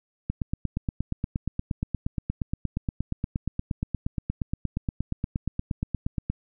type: click train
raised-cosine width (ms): 5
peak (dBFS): -14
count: 52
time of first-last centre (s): 0.3-6.3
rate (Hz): 8.5
effects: none